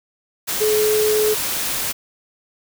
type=tone in noise; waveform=sine; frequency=427.4 Hz; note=G#4; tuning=50 cents sharp; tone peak=-15 dBFS; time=0.6-1.35 s; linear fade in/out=20 ms; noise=white; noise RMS=-23 dBFS; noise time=0.47-1.93 s; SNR=+5 dB; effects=none